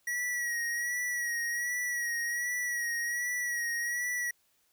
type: tone with vibrato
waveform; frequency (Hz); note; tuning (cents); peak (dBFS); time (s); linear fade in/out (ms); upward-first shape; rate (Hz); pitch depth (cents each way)
square; 1917; A#6; +48; -31; 0.07-4.31; 5; sine; 1.3; 39
effects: white hiss -71 dBFS RMS until 4.72 s